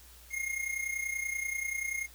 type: tone with amplitude modulation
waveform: square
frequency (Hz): 2140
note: C7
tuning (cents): +38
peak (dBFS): -30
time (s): 0.3-2.08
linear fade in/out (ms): 50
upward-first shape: sine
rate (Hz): 30.4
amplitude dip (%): 70
effects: added 60 Hz sine -55 dBFS peak until 2.14 s + white hiss -56 dBFS RMS until 2.14 s